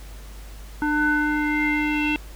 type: tone with low-pass filter sweep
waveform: square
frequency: 299.4 Hz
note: D4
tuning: 33 cents sharp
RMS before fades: -22 dBFS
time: 0.82-2.16 s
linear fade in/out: 0 ms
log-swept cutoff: 1300 to 2800 Hz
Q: 7.3
effects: added 50 Hz sine -37 dBFS peak until 2.35 s + pink hiss -47 dBFS RMS until 2.35 s